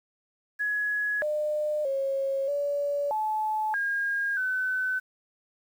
sine tone with pitch steps, 1681 / 603 / 544 / 573 / 863 / 1623 / 1514 Hz, G#6 / D5 / C#5 / D5 / A5 / G#6 / F#6, +20 / +46 / -33 / -43 / -34 / -40 / +39 cents, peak -25 dBFS, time 0.59-5 s, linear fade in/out 20 ms, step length 630 ms, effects 9-bit

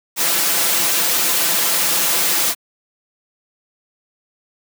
white noise with comb filter, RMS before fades -17 dBFS, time 0.16-2.55 s, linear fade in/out 50 ms, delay 5.9 ms, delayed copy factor +0.7, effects high-pass 200 Hz 12 dB/octave

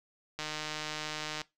click train, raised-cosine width 0.2 ms, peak -19 dBFS, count 158, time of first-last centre 0.39-1.416 s, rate 153 Hz, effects noise-tail reverb RT60 0.2 s tail -20 dB re dry

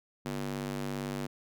square tone with high-pass filter, 48.84 Hz, G1, 6 cents flat, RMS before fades -36 dBFS, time 0.25-1.27 s, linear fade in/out 10 ms, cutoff 200 Hz, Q 1.5, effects none

